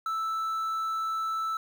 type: tone with quantisation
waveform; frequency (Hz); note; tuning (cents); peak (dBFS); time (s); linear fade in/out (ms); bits
triangle; 1318.5; E6; 0; -26; 0.06-1.57; 2; 9
effects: none